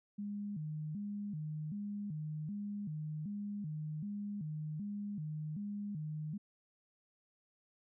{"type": "tone with vibrato", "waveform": "sine", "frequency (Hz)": 177.1, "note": "F3", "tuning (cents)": 24, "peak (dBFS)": -38, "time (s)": [0.18, 6.38], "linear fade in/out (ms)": 10, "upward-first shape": "square", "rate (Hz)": 1.3, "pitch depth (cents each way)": 250, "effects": []}